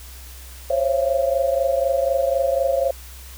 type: tone cluster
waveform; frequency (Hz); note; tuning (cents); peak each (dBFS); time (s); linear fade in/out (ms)
sine; 531 / 555 / 677; C5 / C#5 / E5; +25 / +2 / +46; -21 / -21 / -23; 0.7-2.91; 5
effects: added 64 Hz sine -38 dBFS peak until 3.37 s + white hiss -43 dBFS RMS until 3.37 s